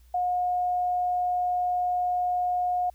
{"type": "tone", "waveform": "sine", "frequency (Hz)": 720, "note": "F#5", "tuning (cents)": -47, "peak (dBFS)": -23, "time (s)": [0.14, 2.9], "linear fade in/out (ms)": 5, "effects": ["added 60 Hz sine -52 dBFS peak until 2.94 s", "white hiss -66 dBFS RMS until 2.94 s"]}